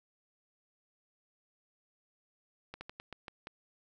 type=slowing click train; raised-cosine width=0.3 ms; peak=-27 dBFS; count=7; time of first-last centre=2.74-3.471 s; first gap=70 ms; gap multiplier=1.22; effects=none